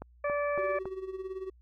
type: click train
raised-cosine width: 1 ms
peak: -25 dBFS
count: 4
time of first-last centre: 0.02-0.856 s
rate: 3.59 Hz
type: harmonic tone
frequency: 580 Hz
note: D5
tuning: 22 cents flat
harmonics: 1 / 2 / 3 / 4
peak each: -29 / -35 / -39 / -41 dBFS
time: 0.24-0.79 s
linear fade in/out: 5 ms
type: tone with tremolo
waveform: triangle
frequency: 379 Hz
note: F#4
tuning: 42 cents sharp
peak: -31 dBFS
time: 0.58-1.5 s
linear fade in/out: 5 ms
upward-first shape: sine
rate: 18 Hz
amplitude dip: 70%
effects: added 60 Hz sine -56 dBFS peak until 1.61 s